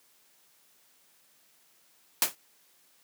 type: noise with exponential decay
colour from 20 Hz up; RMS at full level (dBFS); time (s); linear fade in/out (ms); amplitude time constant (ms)
white; -19; 2.22-2.35; 1; 28
effects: white hiss -64 dBFS RMS until 3.03 s + high-pass 150 Hz 12 dB/octave